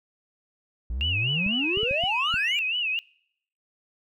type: exponential sweep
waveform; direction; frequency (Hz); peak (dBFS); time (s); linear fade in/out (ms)
triangle; up; 55.6 to 2489; -25; 0.9-2.59; 0
type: tone with vibrato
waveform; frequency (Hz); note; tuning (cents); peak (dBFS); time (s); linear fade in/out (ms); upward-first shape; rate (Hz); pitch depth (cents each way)
sine; 2732; F7; -39; -24; 1.01-2.99; 0; sine; 4.1; 150
type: clicks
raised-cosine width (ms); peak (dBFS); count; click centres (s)
5; -24; 6; 1.464 / 1.773 / 1.832 / 1.911 / 2.038 / 2.341
effects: noise-tail reverb RT60 0.7 s tail -25 dB re dry